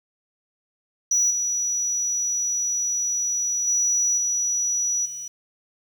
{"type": "tone with level steps", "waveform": "sine", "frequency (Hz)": 5870, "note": "F#8", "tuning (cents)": -15, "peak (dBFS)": [-15, -21, -17, -20, -31], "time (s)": [1.11, 5.28], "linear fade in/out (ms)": 5, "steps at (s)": [1.3, 3.67, 4.17, 5.05], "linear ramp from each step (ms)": 10, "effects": ["tanh soft clip ceiling -15 dBFS", "8-bit"]}